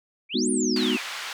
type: exponential two-way sweep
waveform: sine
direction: up then down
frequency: 2224 to 9800 to 2224 Hz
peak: -27 dBFS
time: 0.29-1.02 s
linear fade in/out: 50 ms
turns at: 0.5 s
type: chord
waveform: sine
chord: G# minor seventh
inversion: none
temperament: equal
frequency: 207.7 / 246.9 / 311.1 / 370 Hz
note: G#3 / B3 / D#4 / F#4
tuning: 0 / 0 / 0 / 0 cents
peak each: -29 / -25 / -29 / -28 dBFS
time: 0.34-0.97 s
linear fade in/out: 10 ms
type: band-pass noise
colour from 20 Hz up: white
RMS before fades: -34 dBFS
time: 0.76-1.33 s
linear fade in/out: 2 ms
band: 970 to 3400 Hz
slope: 12 dB/octave
effects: none